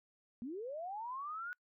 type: linear sweep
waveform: sine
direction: up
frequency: 221.4 to 1480 Hz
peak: -40 dBFS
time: 0.42-1.53 s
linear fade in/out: 0 ms
effects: noise-tail reverb RT60 0.1 s tail -26 dB re dry